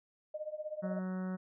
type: tone with tremolo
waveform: sine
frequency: 612 Hz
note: D#5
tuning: 29 cents flat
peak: -34 dBFS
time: 0.34-0.99 s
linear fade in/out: 5 ms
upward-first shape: triangle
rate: 16 Hz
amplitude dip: 95%
type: harmonic tone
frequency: 185.7 Hz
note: F#3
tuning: 7 cents sharp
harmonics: 1 / 2 / 3 / 4 / 5 / 6 / 7 / 8 / 9 / 10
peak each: -35 / -49 / -48 / -55 / -57 / -56 / -55 / -54 / -65 / -62 dBFS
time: 0.82-1.37 s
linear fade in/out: 20 ms
effects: none